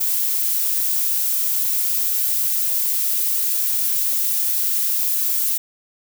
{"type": "noise", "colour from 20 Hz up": "violet", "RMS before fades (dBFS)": -20, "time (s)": [0, 5.58], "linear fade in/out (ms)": 10, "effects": []}